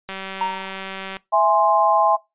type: click train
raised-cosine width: 0.3 ms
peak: -15 dBFS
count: 208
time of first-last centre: 0.09-1.168 s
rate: 192 Hz
type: tone with exponential decay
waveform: triangle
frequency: 932.3 Hz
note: A#5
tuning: in tune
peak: -15 dBFS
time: 0.41-0.86 s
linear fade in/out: 2 ms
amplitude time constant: 96 ms
type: chord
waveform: sine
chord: E augmented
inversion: none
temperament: equal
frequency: 659.3 / 830.6 / 1046.5 Hz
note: E5 / G#5 / B#5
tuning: 0 / 0 / 0 cents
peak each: -18 / -17 / -18 dBFS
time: 1.32-2.17 s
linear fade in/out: 20 ms
effects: noise-tail reverb RT60 0.2 s tail -21 dB re dry + resampled to 8000 Hz